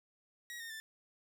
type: tone with pitch steps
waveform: sawtooth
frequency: 1903 / 1835 / 1769.4 Hz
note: A#6 / A#6 / A6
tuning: +35 / -28 / +9 cents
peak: -40 dBFS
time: 0.5-0.8 s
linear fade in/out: 0 ms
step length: 100 ms
effects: none